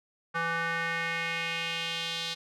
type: tone with band-pass filter sweep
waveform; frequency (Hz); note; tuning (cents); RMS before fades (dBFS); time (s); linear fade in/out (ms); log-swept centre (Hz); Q
square; 166.5; E3; +18; -32; 0.34-2.35; 20; 1400 to 3800; 2.7
effects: none